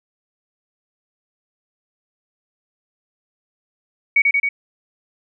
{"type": "tone with echo", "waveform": "sine", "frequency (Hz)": 2247, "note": "C#7", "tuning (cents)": 23, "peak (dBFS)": -10, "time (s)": [4.16, 4.22], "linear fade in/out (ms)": 5, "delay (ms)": 90, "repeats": 3, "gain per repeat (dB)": -2, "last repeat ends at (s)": 4.49, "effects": []}